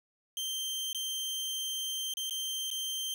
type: tone with dropouts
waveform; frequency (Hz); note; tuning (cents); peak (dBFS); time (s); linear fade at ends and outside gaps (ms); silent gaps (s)
sawtooth; 3141; G7; +3; -30; 0.37-3.14; 1; 0.93-0.947 / 2.138-2.17 / 2.297-2.308 / 2.703-2.712
effects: none